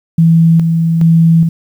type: tone with tremolo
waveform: sine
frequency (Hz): 164.81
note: E3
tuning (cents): 0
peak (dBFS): -4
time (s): 0.18-1.49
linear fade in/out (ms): 5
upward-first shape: square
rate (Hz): 1.2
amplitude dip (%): 40
effects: 7-bit